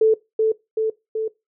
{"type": "tone with echo", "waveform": "sine", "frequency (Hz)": 439.9, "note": "A4", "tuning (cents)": 0, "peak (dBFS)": -11, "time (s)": [0.01, 0.14], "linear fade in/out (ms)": 5, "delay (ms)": 380, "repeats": 3, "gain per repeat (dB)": -3, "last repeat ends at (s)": 1.28, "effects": ["noise-tail reverb RT60 0.2 s tail -20 dB re dry"]}